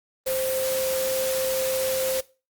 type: tone in noise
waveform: sine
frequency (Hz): 523.3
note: C5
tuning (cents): 0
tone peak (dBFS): -24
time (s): 0.26-2.21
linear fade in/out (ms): 10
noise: white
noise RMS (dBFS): -30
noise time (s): 0.26-2.21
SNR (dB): +3
effects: noise-tail reverb RT60 0.3 s tail -19 dB re dry + Opus 32 kbps